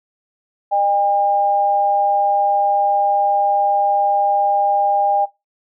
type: tone pair together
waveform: sine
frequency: 607.6 / 805 Hz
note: D#5 / G5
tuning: -41 / +46 cents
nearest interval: perfect fourth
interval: 487 cents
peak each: -21 / -14 dBFS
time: 0.71-5.26 s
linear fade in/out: 20 ms
effects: noise-tail reverb RT60 0.2 s tail -18 dB re dry